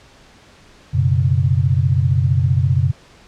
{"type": "chord", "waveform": "sine", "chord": "F# suspended fourth", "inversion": "none", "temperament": "equal", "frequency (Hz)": [92.5, 123.47, 138.59], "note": ["F#2", "B2", "C#3"], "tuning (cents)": [0, 0, 0], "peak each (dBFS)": -17, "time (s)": [0.93, 2.92], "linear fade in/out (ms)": 20, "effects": ["pink hiss -47 dBFS RMS until 3.27 s", "low-pass 6000 Hz 12 dB/octave"]}